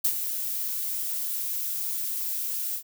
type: noise with ADSR envelope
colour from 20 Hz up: violet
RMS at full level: -22 dBFS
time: 0.04-2.83 s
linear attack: 9 ms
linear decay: 76 ms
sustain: -8 dB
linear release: 83 ms
effects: none